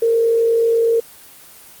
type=tone with frequency modulation; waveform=sine; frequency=459.5 Hz; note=A#4; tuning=25 cents flat; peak=-12 dBFS; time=0.02-1 s; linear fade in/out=5 ms; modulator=48.3 Hz; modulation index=0.28; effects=white hiss -42 dBFS RMS until 1.8 s + Opus 24 kbps